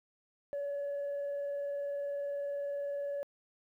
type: tone with vibrato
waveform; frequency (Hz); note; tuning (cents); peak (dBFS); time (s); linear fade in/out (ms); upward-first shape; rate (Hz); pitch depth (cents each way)
sine; 568; C#5; +42; -32; 0.53-3.23; 0; square; 20; 14
effects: tanh soft clip ceiling -32 dBFS + 12-bit